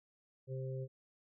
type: harmonic tone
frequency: 131.4 Hz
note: C3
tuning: 8 cents sharp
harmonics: 1 / 3 / 4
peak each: -39 / -46 / -47 dBFS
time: 0.47-0.88 s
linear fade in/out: 50 ms
effects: none